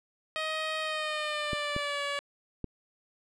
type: tone with pitch glide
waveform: 10% pulse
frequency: 628 to 569.3 Hz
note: D#5 to C#5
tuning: +16 to +46 cents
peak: -22 dBFS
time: 0.36-2.19 s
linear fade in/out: 0 ms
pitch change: -170 cents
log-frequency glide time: 0.8-2.03 s
type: clicks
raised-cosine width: 3 ms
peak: -21 dBFS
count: 3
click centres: 1.532 / 1.764 / 2.643 s
effects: low-pass 6000 Hz 12 dB/octave